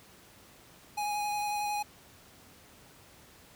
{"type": "tone with vibrato", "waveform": "square", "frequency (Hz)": 830.6, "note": "G#5", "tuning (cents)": 0, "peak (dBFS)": -31, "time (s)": [0.97, 1.83], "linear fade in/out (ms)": 10, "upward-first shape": "sine", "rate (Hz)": 11, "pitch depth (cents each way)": 13, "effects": ["pink hiss -56 dBFS RMS until 3.55 s", "high-pass 60 Hz 12 dB/octave"]}